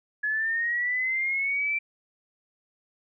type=linear sweep; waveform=sine; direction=up; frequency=1694 to 2349 Hz; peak=-24 dBFS; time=0.23-1.79 s; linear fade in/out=10 ms; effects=none